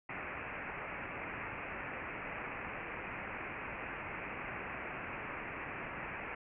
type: low-pass noise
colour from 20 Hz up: white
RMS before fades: -43 dBFS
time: 0.09-6.35 s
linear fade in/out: 5 ms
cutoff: 2600 Hz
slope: 96 dB/octave
effects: none